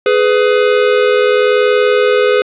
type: tone pair together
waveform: square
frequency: 419.1 / 500 Hz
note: G#4 / B4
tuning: +16 / +21 cents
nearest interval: minor third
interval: 305 cents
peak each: -12 dBFS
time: 0.06-2.42 s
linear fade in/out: 2 ms
effects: resampled to 8000 Hz + 8-bit